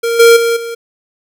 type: tone with level steps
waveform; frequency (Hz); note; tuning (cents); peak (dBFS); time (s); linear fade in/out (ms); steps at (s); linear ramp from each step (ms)
square; 464.7; A#4; -5; -13 / -3 / -11 / -21; 0.03-0.75; 10; 0.19 / 0.36 / 0.56; 10
effects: none